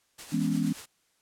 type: noise with tremolo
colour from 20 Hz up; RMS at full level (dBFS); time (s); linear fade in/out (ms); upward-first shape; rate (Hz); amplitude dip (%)
white; -41; 0.18-0.86; 10; triangle; 8.6; 50
type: chord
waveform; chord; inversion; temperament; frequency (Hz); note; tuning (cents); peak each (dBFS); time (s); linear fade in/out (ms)
sine; C# minor seventh; first; equal; 164.81 / 207.7 / 246.9 / 277.2; E3 / G#3 / B3 / C#4; 0 / 0 / 0 / 0; -30; 0.32-0.73; 10
effects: white hiss -70 dBFS RMS until 1.21 s + low-pass 10000 Hz 12 dB/octave